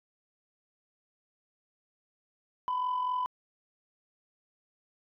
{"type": "tone with amplitude modulation", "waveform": "sine", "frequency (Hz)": 1001, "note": "B5", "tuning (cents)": 23, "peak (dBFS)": -24, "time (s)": [2.68, 3.26], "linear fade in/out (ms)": 0, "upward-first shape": "sine", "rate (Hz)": 44, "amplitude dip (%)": 55, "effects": ["tanh soft clip ceiling -25 dBFS"]}